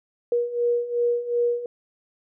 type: beating tone pair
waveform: sine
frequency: 476.6 / 479.3 Hz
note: A#4 / A#4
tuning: +38 / +48 cents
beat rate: 2.7 Hz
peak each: -26 / -22 dBFS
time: 0.32-1.66 s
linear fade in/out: 2 ms
effects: none